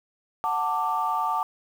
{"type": "chord", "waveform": "sine", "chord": "D major", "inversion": "first", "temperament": "equal with one note detuned", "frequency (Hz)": [740, 890.2, 1174.7], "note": ["F#5", "A5", "D6"], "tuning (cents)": [0, 20, 0], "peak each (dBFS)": [-29, -26, -26], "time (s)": [0.44, 1.43], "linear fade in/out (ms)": 0, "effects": ["tanh soft clip ceiling -14 dBFS", "8-bit"]}